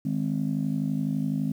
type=chord; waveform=sine; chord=Ab major; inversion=second; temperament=just; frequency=155.74 / 207.7 / 259.6 Hz; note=Eb3 / Ab3 / C4; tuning=+2 / 0 / -13 cents; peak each=-28 dBFS; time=0.05-1.52 s; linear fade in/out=5 ms; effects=tanh soft clip ceiling -17 dBFS + 9-bit